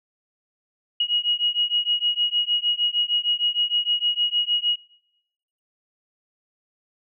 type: beating tone pair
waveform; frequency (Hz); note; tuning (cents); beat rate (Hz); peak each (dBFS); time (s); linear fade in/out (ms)
sine; 2892 / 2898.5; F#7 / F#7; -40 / -36; 6.5; -23; 1-4.76; 5
effects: noise-tail reverb RT60 1.0 s tail -26 dB re dry